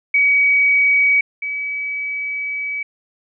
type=tone pair in turn; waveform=sine; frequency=2266 / 2282 Hz; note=C#7 / C#7; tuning=+37 / +50 cents; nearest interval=unison; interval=13 cents; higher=second; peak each=-11 / -21 dBFS; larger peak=first; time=0.14-1.21 / 1.42-2.83 s; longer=second; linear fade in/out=5 ms; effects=none

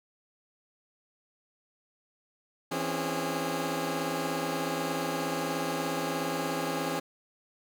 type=tone cluster; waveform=15% pulse; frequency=165.7 / 262.8 / 279.6 / 408.7 Hz; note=E3 / C4 / C#4 / G#4; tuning=+9 / +8 / +15 / -28 cents; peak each=-29 dBFS; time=2.71-7 s; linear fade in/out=10 ms; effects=none

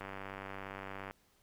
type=click train; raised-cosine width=0.5 ms; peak=-28 dBFS; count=108; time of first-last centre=0.01-1.11 s; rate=97.3 Hz; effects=pink hiss -70 dBFS RMS until 1.42 s

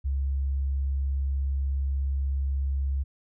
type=tone; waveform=sine; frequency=68.3 Hz; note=C#2; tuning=25 cents flat; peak=-24 dBFS; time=0.04-3.04 s; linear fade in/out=20 ms; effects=none

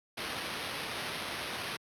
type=noise with sample-and-hold; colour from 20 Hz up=blue; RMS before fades=-38 dBFS; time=0.17-1.77 s; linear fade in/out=10 ms; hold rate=7350 Hz; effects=high-pass 80 Hz 12 dB/octave + low-pass 12000 Hz 12 dB/octave

